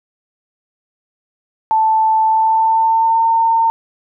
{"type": "tone with pitch glide", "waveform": "sine", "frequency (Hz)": [880, 908.9], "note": ["A5", "A#5"], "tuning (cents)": [0, -44], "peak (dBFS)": -10, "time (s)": [1.71, 3.7], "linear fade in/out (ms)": 0, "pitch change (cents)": 56, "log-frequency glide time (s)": [2.25, 3.26], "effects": []}